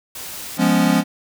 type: noise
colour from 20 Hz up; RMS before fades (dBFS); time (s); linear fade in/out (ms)
white; -32; 0.15-0.58; 5
type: chord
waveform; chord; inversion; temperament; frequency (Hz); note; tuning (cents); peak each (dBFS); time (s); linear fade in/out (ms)
square; C# dominant seventh; first; equal; 174.61 / 207.7 / 246.9 / 277.2; E#3 / G#3 / B3 / C#4; 0 / 0 / 0 / 0; -20; 0.57-1.04; 50
effects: none